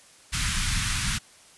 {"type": "band-stop noise", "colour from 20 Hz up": "pink", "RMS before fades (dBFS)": -26, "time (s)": [0.32, 1.19], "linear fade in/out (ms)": 20, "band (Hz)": [180, 1300], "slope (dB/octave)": 24, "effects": ["white hiss -53 dBFS RMS until 1.57 s", "resampled to 24000 Hz"]}